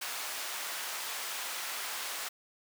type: high-pass noise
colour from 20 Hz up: pink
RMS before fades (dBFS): -38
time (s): 0.01-2.29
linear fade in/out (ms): 10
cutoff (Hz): 1000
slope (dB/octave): 12
effects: none